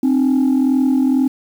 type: tone pair together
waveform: sine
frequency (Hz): 261.6 / 303.7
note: C4 / D#4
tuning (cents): 0 / -42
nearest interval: minor third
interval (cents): 258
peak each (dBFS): -11 / -16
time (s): 0.03-1.28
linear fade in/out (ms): 5
effects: tanh soft clip ceiling -9 dBFS + 7-bit

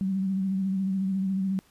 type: tone with vibrato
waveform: sine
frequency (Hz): 191.6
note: G3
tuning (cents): -39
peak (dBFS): -24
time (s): 0.01-1.59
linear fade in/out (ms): 0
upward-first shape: sine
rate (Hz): 14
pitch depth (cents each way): 37
effects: pink hiss -61 dBFS RMS until 1.7 s + resampled to 32000 Hz

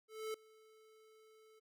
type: tone with ADSR envelope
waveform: square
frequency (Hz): 437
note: A4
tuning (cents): -12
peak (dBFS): -39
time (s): 0.08-1.6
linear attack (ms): 260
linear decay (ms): 4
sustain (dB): -24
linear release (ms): 16
effects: none

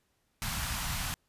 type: band-stop noise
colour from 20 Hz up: pink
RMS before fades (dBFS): -34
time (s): 0.42-1.14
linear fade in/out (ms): 0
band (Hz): 200 to 800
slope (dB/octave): 24
effects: pink hiss -75 dBFS RMS until 1.28 s + resampled to 32000 Hz

